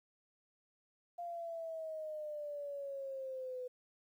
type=exponential sweep; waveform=sine; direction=down; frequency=698.5 to 499.1 Hz; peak=-40 dBFS; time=1.18-3.68 s; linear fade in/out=10 ms; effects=12-bit